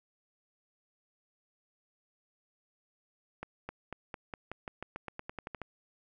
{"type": "accelerating click train", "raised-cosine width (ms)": 0.5, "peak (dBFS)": -24, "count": 16, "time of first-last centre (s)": [3.43, 5.617], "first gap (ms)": 260, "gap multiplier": 0.91, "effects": []}